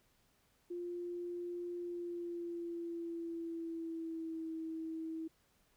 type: tone with pitch glide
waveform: sine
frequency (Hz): 350 to 322.8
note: F4 to E4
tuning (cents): +4 to -36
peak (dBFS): -39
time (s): 0.7-5.28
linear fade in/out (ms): 10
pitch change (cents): -140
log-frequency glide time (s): 1.79-4.52
effects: pink hiss -73 dBFS RMS until 5.76 s